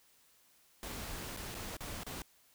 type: noise with dropouts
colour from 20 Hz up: pink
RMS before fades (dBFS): -43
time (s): 0.83-2.22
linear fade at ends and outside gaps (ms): 1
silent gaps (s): 1.365-1.371 / 1.544-1.549 / 1.768-1.806 / 2.034-2.065
effects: white hiss -67 dBFS RMS until 2.54 s